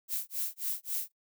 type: noise with tremolo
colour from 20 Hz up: violet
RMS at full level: -32 dBFS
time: 0.08-1.12 s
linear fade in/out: 50 ms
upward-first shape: sine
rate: 3.7 Hz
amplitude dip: 100%
effects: noise-tail reverb RT60 0.1 s tail -19 dB re dry